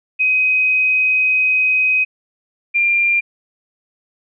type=tone pair in turn; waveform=sine; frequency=2519 / 2389 Hz; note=D#7 / D7; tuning=+21 / +29 cents; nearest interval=minor second; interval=92 cents; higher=first; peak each=-12 dBFS; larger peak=neither; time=0.19-2.05 / 2.74-3.21 s; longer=first; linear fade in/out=20 ms; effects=none